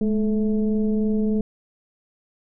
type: tone with frequency modulation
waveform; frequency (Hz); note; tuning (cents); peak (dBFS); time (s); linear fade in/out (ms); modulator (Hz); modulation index
sine; 211.4; G#3; +31; -18; 0.01-1.41; 2; 223; 0.79
effects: none

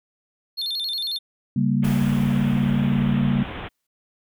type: tone with vibrato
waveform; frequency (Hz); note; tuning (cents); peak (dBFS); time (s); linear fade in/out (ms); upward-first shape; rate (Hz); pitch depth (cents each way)
triangle; 3923; B7; -12; -23; 0.57-1.19; 20; square; 11; 160
type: chord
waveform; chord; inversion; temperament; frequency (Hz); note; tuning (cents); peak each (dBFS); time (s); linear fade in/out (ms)
sine; G diminished; second; equal; 138.59 / 196 / 233.1; Db3 / G3 / Bb3; 0 / 0 / 0; -22; 1.56-3.43; 5
type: low-pass noise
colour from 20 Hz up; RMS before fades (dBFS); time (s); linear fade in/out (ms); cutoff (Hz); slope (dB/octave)
pink; -33; 1.82-3.69; 20; 3500; 96
type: noise with exponential decay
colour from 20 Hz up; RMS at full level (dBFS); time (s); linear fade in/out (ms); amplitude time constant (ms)
white; -39; 1.84-3.87; 5; 440
effects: none

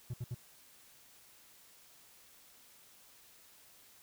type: tone bursts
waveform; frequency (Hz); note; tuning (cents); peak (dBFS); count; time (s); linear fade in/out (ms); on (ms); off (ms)
triangle; 122; B2; -21; -34; 3; 0.1-0.346; 5; 38; 66
effects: white hiss -61 dBFS RMS until 4.02 s

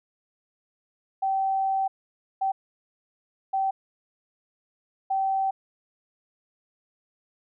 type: tone bursts at uneven times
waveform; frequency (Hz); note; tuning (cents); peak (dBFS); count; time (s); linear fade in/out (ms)
sine; 773; G5; -24; -22; 4; 1.22-1.88 / 2.41-2.52 / 3.53-3.71 / 5.1-5.51; 10
effects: none

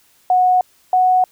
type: tone pair in turn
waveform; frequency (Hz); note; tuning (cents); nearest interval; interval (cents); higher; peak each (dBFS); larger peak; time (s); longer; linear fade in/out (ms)
sine; 733 / 738.1; F#5 / F#5; -16 / -4; unison; 12; second; -10; neither; 0.3-0.61 / 0.93-1.24; neither; 2
effects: white hiss -55 dBFS RMS until 1.31 s

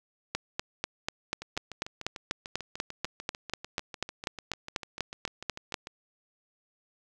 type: two click trains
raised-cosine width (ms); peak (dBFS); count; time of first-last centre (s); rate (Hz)
0.2; -22 / -12; 31 / 23; 1.42-5.871 / 0.35-5.742; 6.74 / 4.08
effects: none

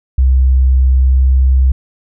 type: tone with pitch glide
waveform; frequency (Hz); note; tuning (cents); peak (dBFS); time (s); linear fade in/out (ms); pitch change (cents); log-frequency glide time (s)
sine; 64.9 to 65.31; C2 to C2; -13 to -3; -6; 0.18-1.72; 5; +10; 0.94-1.22
effects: none

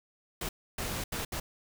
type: noise bursts at uneven times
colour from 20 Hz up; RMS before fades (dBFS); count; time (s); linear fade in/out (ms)
pink; -35; 4; 0.41-0.49 / 0.78-1.04 / 1.12-1.25 / 1.32-1.4; 5
effects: none

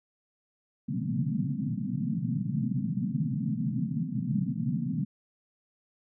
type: band-pass noise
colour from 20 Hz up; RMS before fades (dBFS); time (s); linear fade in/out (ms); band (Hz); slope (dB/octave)
pink; -30; 0.88-5.05; 10; 120 to 260; 96
effects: none

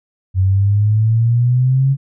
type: exponential sweep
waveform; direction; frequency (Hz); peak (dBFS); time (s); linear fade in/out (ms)
sine; up; 92.5 to 138.59; -10; 0.34-1.97; 50
effects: none

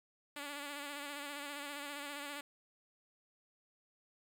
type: tone with vibrato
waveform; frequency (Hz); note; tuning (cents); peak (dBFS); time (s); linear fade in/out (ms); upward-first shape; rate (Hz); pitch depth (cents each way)
5% pulse; 287.4; D4; -37; -31; 0.36-2.41; 5; sine; 15; 42
effects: 12-bit

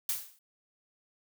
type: noise with exponential decay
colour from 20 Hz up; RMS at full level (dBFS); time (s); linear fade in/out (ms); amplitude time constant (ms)
blue; -28; 0.09-0.39; 2; 65
effects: none

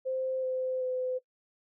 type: tone with pitch steps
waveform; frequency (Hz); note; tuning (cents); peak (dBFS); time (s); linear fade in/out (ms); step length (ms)
sine; 521 / 515 / 509.1; C5 / C5 / C5; -7 / -28 / -47; -29; 0.05-1.19; 20; 380
effects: noise-tail reverb RT60 0.1 s tail -18 dB re dry

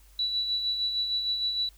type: tone with tremolo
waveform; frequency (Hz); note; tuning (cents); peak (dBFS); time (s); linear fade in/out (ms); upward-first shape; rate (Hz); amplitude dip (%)
sine; 3942; B7; -4; -24; 0.19-1.69; 2; sine; 6.5; 45
effects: added 50 Hz sine -53 dBFS peak until 1.77 s + white hiss -61 dBFS RMS until 1.77 s

